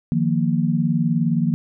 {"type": "chord", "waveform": "sine", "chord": "Eb suspended second", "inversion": "none", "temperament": "equal", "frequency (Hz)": [155.56, 174.61, 233.1], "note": ["Eb3", "F3", "Bb3"], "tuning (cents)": [0, 0, 0], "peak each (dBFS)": -21, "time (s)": [0.12, 1.54], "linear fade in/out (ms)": 0, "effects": []}